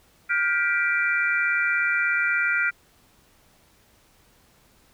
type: chord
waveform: sine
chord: G dominant seventh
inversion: third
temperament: just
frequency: 1411.2 / 1568 / 1960 / 2352 Hz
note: F6 / G6 / B6 / D7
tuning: +18 / 0 / -14 / +2 cents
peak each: -23 / -29 / -27 / -26 dBFS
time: 0.29-2.71 s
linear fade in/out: 20 ms
effects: pink hiss -59 dBFS RMS until 4.93 s